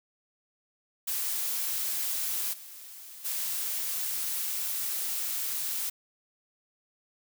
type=noise with level steps; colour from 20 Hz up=blue; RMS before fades=-31 / -46 / -32 dBFS; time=1.07-5.9 s; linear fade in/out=10 ms; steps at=2.52 / 3.24 s; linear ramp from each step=20 ms; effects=none